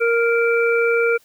harmonic tone, 466.2 Hz, A#4, in tune, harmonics 1 / 3 / 5, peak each -16 / -21 / -23 dBFS, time 0-1.18 s, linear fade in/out 20 ms, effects white hiss -56 dBFS RMS until 1.24 s

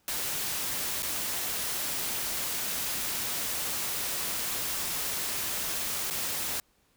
white noise with dropouts, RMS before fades -32 dBFS, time 0.08-6.6 s, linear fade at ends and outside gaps 1 ms, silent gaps 1.023-1.03 / 6.101-6.108 s, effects pink hiss -68 dBFS RMS until 6.96 s

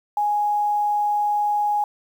sine tone, 830.6 Hz, G#5, in tune, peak -18 dBFS, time 0.17-1.84 s, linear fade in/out 2 ms, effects 8-bit

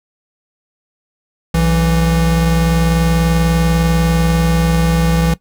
square tone pair together, 61.9 / 165.43 Hz, B1 / E3, +5 / +6 cents, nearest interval octave + perfect fourth, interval 1701 cents, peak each -17 / -13 dBFS, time 1.54-5.34 s, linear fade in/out 5 ms, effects noise-tail reverb RT60 0.1 s tail -17 dB re dry

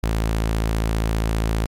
sawtooth tone, 55 Hz, A1, in tune, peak -15 dBFS, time 0.03-1.66 s, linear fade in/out 5 ms, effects MP3 96 kbps

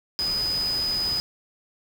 sine tone in noise, 4992 Hz, D#8, 5 cents sharp, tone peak -23 dBFS, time 0.19-1.2 s, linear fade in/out 0 ms, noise pink, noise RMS -36 dBFS, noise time 0.19-1.2 s, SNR +10 dB, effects none

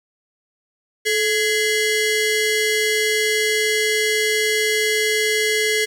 sawtooth ring-modulated tone, 1244.5 Hz, D#6, in tune, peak -10 dBFS, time 1.05-5.86 s, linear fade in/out 20 ms, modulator 812 Hz, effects low-pass 12000 Hz 12 dB/octave + 8-bit

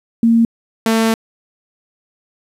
sine / sawtooth tone pair in turn, 230 / 224.4 Hz, A#3 / A3, -23 / +34 cents, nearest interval unison, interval 43 cents, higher first, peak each -8 dBFS, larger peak neither, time 0.23-0.45 / 0.86-1.14 s, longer second, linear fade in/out 2 ms, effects resampled to 32000 Hz + 8-bit

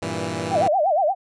10% pulse chord, E diminished, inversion first, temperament equal, 98 / 116.54 / 164.81 Hz, G2 / Bb2 / E3, 0 / 0 / 0 cents, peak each -22 / -22 / -20 dBFS, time 0.02-0.68 s, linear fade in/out 5 ms
sine tone with vibrato, 685 Hz, F5, 34 cents flat, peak -16 dBFS, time 0.5-1.15 s, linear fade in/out 50 ms, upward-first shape sine, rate 8.5 Hz, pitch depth 260 cents each way
effects resampled to 22050 Hz

